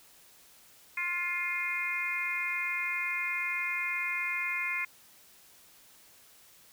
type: harmonic tone with a mistuned harmonic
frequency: 352.1 Hz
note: F4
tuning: 14 cents sharp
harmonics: 3 / 4 / 5 / 6 / 7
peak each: -41 / -43 / -41 / -32 / -35 dBFS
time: 0.97-4.85 s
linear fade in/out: 5 ms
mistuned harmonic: 5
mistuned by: -18 cents
effects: white hiss -58 dBFS RMS until 6.72 s